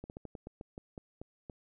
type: slowing click train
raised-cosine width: 2 ms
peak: -30 dBFS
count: 11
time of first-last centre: 0.04-1.498 s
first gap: 59 ms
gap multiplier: 1.19
effects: none